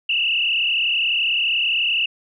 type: tone with frequency modulation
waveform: sine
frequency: 2776 Hz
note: F7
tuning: 11 cents flat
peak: -17 dBFS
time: 0.09-2.06 s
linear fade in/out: 5 ms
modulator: 35.8 Hz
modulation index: 3.9
effects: none